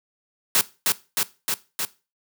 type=noise with echo; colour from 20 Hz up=white; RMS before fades=-18 dBFS; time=0.55-0.61 s; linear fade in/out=0 ms; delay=310 ms; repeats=4; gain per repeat=-2 dB; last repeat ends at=1.85 s; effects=noise-tail reverb RT60 0.3 s tail -18 dB re dry + high-pass 100 Hz 12 dB/octave